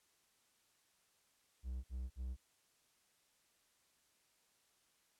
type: tone bursts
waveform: triangle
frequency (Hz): 63.2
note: B1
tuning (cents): +41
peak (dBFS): -38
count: 3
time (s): 1.63-2.368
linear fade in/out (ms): 50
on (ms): 210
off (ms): 54
effects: white hiss -75 dBFS RMS until 5.19 s + low-pass 11000 Hz 12 dB/octave